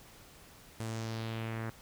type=tone with low-pass filter sweep; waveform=sawtooth; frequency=112.6 Hz; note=A2; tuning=40 cents sharp; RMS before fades=-38 dBFS; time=0.8-1.7 s; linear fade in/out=0 ms; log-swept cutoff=9800 to 1600 Hz; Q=2.1; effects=pink hiss -56 dBFS RMS until 1.81 s